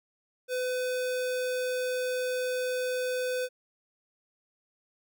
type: tone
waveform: square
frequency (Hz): 504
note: B4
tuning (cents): +35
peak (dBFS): -29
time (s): 0.48-3.49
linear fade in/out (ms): 50
effects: none